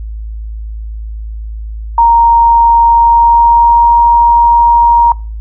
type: tone with pitch glide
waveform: sine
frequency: 932.3 to 941 Hz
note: A#5 to A#5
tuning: 0 to +16 cents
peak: -3 dBFS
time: 1.98-5.12 s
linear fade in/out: 2 ms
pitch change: +16 cents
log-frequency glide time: 2.84-3.98 s
effects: noise-tail reverb RT60 0.4 s tail -25 dB re dry + added 54 Hz sine -19 dBFS peak until 5.4 s